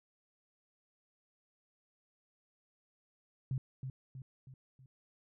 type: tone with echo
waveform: sine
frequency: 131.2 Hz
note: C3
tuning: 5 cents sharp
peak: -32 dBFS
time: 3.51-3.58 s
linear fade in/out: 2 ms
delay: 320 ms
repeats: 4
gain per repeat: -6 dB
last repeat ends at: 4.86 s
effects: none